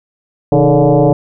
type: tone with frequency modulation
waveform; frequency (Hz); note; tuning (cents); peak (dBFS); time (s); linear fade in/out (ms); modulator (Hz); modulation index
sine; 131.9; C3; +14; -6; 0.52-1.13; 2; 146; 4
effects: none